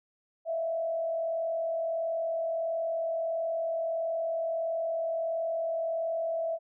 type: tone with frequency modulation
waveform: sine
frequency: 659.3 Hz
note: E5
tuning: in tune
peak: -28 dBFS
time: 0.45-6.59 s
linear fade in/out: 50 ms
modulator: 41.5 Hz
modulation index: 0.44
effects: none